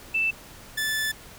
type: tone pair in turn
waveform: sine / sawtooth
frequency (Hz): 2650 / 1748.3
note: E7 / A6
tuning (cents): +9 / -12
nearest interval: perfect fifth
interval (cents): 721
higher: first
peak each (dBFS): -21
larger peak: neither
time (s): 0.14-0.31 / 0.77-1.12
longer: second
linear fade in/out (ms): 10
effects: pink hiss -46 dBFS RMS until 1.38 s